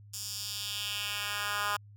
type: tone with high-pass filter sweep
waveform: 10% pulse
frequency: 205.5 Hz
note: G#3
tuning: 18 cents flat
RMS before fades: -35 dBFS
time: 0.13-1.77 s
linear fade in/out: 10 ms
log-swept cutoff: 6300 to 1200 Hz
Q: 1.9
effects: added 103 Hz sine -50 dBFS peak until 1.96 s